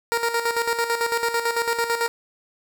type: tone with tremolo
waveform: 15% pulse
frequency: 466.2 Hz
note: A#4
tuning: in tune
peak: -13 dBFS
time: 0.12-2.08 s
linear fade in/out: 0 ms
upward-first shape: square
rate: 9 Hz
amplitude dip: 60%
effects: none